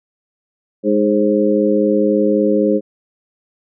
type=harmonic tone with a mistuned harmonic; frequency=103.83 Hz; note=G#2; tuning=in tune; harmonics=2 / 3 / 4 / 5; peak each=-17 / -17 / -17 / -17 dBFS; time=0.83-2.81 s; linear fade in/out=50 ms; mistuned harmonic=5; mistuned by=+37 cents; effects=none